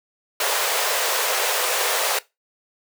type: high-pass noise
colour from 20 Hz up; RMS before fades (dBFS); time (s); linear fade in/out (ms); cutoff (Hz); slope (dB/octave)
pink; -22; 0.4-2.19; 5; 440; 48
effects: noise-tail reverb RT60 0.2 s tail -19 dB re dry